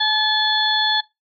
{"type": "harmonic tone", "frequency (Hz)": 862, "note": "A5", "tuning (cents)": -36, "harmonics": [1, 2, 4, 5], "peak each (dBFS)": [-23, -21, -19, -23], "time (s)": [0, 1.01], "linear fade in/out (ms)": 10, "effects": ["noise-tail reverb RT60 0.2 s tail -20 dB re dry"]}